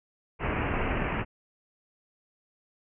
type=low-pass noise; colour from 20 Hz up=pink; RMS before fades=-29 dBFS; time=0.39-1.25 s; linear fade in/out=50 ms; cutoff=2800 Hz; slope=96 dB/octave; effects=none